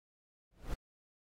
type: noise with exponential growth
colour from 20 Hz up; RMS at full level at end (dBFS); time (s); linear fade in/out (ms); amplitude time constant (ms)
brown; -33; 0.51-0.74; 5; 50
effects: AAC 48 kbps